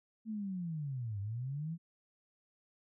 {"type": "linear two-way sweep", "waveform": "sine", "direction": "down then up", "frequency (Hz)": [225.5, 97, 171.4], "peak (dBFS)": -36, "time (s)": [0.25, 1.78], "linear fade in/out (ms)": 50, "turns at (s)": 1.2, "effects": []}